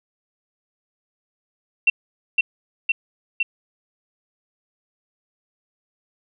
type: tone with echo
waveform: sine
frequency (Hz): 2714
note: E7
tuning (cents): +50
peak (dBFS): -11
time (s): 1.87-1.9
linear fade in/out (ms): 5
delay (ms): 510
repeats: 3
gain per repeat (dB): -2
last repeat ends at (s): 3.43
effects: none